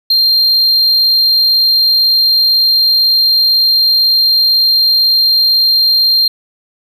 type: tone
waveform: triangle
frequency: 4186 Hz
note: C8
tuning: in tune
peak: -6 dBFS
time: 0.1-6.28 s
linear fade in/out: 5 ms
effects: none